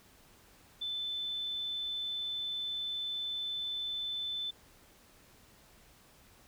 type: tone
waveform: sine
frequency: 3520 Hz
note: A7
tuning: in tune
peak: -34 dBFS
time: 0.81-4.51 s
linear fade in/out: 10 ms
effects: pink hiss -61 dBFS RMS until 6.47 s